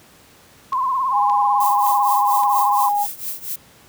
sine tone with vibrato, 1042 Hz, C6, 7 cents flat, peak -17 dBFS, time 0.72-2.89 s, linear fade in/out 5 ms, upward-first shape triangle, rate 18 Hz, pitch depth 100 cents each way
click train, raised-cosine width 0.2 ms, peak -19 dBFS, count 4, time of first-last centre 0.73-2.435 s, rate 1.76 Hz
sine tone, 820 Hz, G#5, 22 cents flat, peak -16 dBFS, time 1.11-3.07 s, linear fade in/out 50 ms
violet noise with tremolo, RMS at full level -25 dBFS, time 1.6-3.56 s, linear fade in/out 5 ms, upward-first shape triangle, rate 4.3 Hz, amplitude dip 90%
effects pink hiss -49 dBFS RMS until 3.88 s + high-pass 80 Hz 12 dB/octave

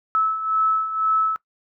sine beating tone pair, 1301 / 1303 Hz, E6 / E6, -23 / -20 cents, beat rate 2 Hz, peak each -25 / -19 dBFS, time 0.15-1.36 s, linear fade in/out 0 ms, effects noise-tail reverb RT60 0.1 s tail -20 dB re dry

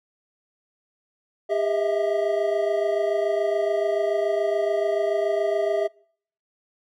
triangle tone cluster, 401.9 / 636 / 663 Hz, G4 / D#5 / E5, +43 / +38 / +10 cents, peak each -23 dBFS, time 1.49-5.88 s, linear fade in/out 20 ms, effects noise-tail reverb RT60 0.6 s tail -26 dB re dry

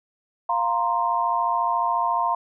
sine chord, F suspended fourth, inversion none, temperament equal, 698.5 / 932.3 / 1046.5 Hz, F5 / Bb5 / C6, 0 / 0 / 0 cents, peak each -26 / -23 / -24 dBFS, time 0.49-2.35 s, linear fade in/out 5 ms, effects none

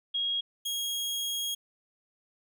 sine / sawtooth tone pair in turn, 3281 / 3281 Hz, G#7 / G#7, -22 / -22 cents, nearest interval unison, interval 0 cents, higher neither, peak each -27 dBFS, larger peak neither, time 0.14-0.41 / 0.65-1.55 s, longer second, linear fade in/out 10 ms, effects none

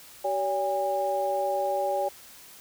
sine tone cluster, 383.4 / 570 / 811 Hz, G4 / C#5 / G#5, -38 / +48 / -41 cents, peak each -34 / -27 / -28 dBFS, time 0.24-2.09 s, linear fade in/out 10 ms, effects white hiss -49 dBFS RMS until 2.6 s

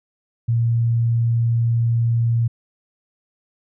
sine tone, 116.54 Hz, A#2, in tune, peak -15 dBFS, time 0.48-2.48 s, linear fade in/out 10 ms, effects none

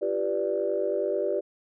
sine chord, G dominant seventh, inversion third, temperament equal with one note detuned, 342.6 / 392 / 493.9 / 587.3 Hz, F4 / G4 / B4 / D5, -33 / 0 / 0 / 0 cents, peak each -33 / -28 / -31 / -28 dBFS, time 0.01-1.41 s, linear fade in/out 20 ms, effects tanh soft clip ceiling -14 dBFS

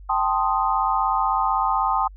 sine chord, A half-diminished seventh, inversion third, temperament equal, 784 / 880 / 1046.5 / 1244.5 Hz, G5 / A5 / C6 / Eb6, 0 / 0 / 0 / 0 cents, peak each -24 dBFS, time 0.09-2.08 s, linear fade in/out 10 ms, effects added 48 Hz sine -39 dBFS peak until 2.16 s

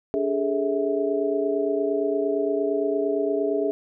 sine tone cluster, 288 / 409.3 / 438 / 650 Hz, D4 / G#4 / A4 / E5, -34 / -25 / -8 / -24 cents, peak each -28 / -24 / -28 / -28 dBFS, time 0.14-3.71 s, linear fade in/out 0 ms, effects none

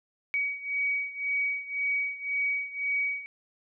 sine beating tone pair, 2261 / 2262.9 Hz, C#7 / C#7, +34 / +35 cents, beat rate 1.9 Hz, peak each -29 / -32 dBFS, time 0.34-3.26 s, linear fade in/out 0 ms, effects none

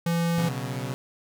square tone, 169 Hz, E3, 43 cents sharp, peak -23 dBFS, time 0.06-0.49 s, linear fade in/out 5 ms
sawtooth chord, B suspended second, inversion none, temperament equal, 123.47 / 138.59 / 185 Hz, B2 / C#3 / F#3, 0 / 0 / 0 cents, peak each -28 / -29 / -34 dBFS, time 0.38-0.94 s, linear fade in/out 0 ms
effects none

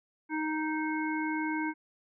harmonic tone, 311.1 Hz, D#4, in tune, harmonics 1 / 3 / 5 / 7, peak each -31 / -36 / -38 / -39 dBFS, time 0.29-1.74 s, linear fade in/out 50 ms, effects none

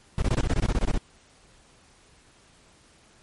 brown noise bursts, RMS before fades -22 dBFS, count 13, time 0.18-0.978 s, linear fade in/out 2 ms, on 42 ms, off 21 ms, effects pink hiss -57 dBFS RMS until 3.22 s + MP3 48 kbps

